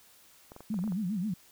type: clicks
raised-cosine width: 1 ms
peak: -32 dBFS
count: 8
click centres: 0.519 / 0.564 / 0.606 / 0.742 / 0.79 / 0.84 / 0.877 / 0.922 s
type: tone with vibrato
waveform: sine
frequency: 196 Hz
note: G3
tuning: in tune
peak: -29 dBFS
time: 0.7-1.34 s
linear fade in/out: 5 ms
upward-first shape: sine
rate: 7.5 Hz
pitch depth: 220 cents each way
effects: white hiss -59 dBFS RMS until 1.51 s